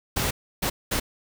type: noise bursts at uneven times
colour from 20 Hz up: pink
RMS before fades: -25 dBFS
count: 3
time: 0.16-0.31 / 0.62-0.7 / 0.91-1 s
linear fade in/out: 10 ms
effects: none